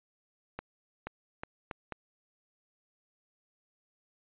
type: accelerating click train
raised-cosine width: 0.5 ms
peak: -22 dBFS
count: 5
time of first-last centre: 0.59-1.923 s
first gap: 480 ms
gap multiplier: 0.76
effects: resampled to 8000 Hz